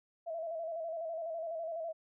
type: tone with vibrato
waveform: sine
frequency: 657 Hz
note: E5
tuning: 6 cents flat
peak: -36 dBFS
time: 0.26-1.93 s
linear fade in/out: 20 ms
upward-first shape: square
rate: 12 Hz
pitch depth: 49 cents each way
effects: none